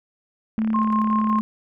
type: tone with pitch glide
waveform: sine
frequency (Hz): 220 to 216.8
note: A3 to A3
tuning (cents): 0 to -25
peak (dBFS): -19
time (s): 0.58-1.41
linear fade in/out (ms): 0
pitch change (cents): -25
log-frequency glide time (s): 0.79-0.9
type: click train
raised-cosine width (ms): 0.5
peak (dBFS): -21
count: 29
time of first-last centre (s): 0.59-1.385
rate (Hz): 35.2
type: tone with tremolo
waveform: sine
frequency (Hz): 1065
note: C6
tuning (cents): +30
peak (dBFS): -20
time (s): 0.74-1.4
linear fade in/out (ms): 5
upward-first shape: square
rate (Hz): 5.4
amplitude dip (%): 40
effects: none